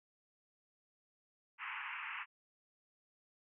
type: band-pass noise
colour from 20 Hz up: white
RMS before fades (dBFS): -44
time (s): 1.58-2.26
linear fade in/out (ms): 50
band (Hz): 860 to 2800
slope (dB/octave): 96
effects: none